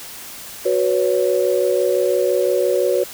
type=chord; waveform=sine; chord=F# suspended fourth; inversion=none; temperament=equal with one note detuned; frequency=370 / 493.9 / 559.8 Hz; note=F#4 / B4 / C#5; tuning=0 / 0 / +17 cents; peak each=-19 dBFS; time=0.65-3.04 s; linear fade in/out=10 ms; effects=white hiss -35 dBFS RMS until 3.13 s